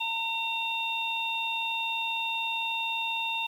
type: harmonic tone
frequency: 911 Hz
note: A#5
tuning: 40 cents flat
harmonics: 1 / 3 / 4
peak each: -33 / -31 / -34 dBFS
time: 0-3.47 s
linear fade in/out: 10 ms
effects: 9-bit